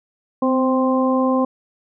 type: harmonic tone with a mistuned harmonic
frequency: 261.6 Hz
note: C4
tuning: in tune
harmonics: 1 / 2 / 3 / 4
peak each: -17 / -20 / -27 / -23 dBFS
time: 0.42-1.45 s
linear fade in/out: 5 ms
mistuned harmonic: 1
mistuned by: -25 cents
effects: none